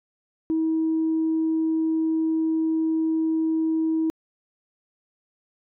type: tone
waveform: sine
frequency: 320.6 Hz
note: E4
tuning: 48 cents flat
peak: -19 dBFS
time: 0.5-4.1 s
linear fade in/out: 0 ms
effects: tanh soft clip ceiling -16 dBFS